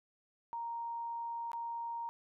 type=tone with dropouts; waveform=sine; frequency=932.3 Hz; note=A#5; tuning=in tune; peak=-37 dBFS; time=0.53-2.09 s; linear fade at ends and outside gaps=0 ms; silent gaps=1.517-1.532 s; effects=none